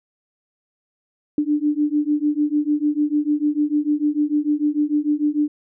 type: beating tone pair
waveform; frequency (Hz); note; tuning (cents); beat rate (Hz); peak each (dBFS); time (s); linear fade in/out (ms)
sine; 293.7 / 300.4; D4 / D4; 0 / +39; 6.7; -20; 1.38-5.48; 2
effects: none